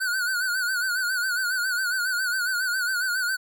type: tone with vibrato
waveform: square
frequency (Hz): 1484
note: F#6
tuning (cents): +5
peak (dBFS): -24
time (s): 0-3.37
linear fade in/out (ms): 20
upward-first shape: sine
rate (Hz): 7.3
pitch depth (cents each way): 81
effects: none